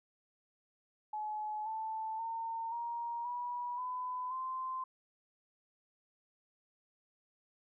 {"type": "tone with pitch steps", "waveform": "sine", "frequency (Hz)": [852, 880.5, 910, 940.5, 971.9, 1004.5, 1038.1], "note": ["G#5", "A5", "A#5", "A#5", "B5", "B5", "C6"], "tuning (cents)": [44, 1, -42, 15, -28, 29, -14], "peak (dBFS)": -36, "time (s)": [1.13, 4.84], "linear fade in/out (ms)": 5, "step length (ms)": 530, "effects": []}